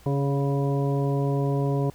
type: harmonic tone with a mistuned harmonic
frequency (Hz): 140.2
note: C#3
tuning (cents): +20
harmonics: 1 / 2 / 3 / 4 / 5 / 7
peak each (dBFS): -23 / -30 / -29 / -34 / -36 / -37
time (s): 0.06-1.9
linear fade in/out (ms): 2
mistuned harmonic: 3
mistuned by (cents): -21
effects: added 60 Hz sine -52 dBFS peak until 1.94 s + pink hiss -54 dBFS RMS until 1.94 s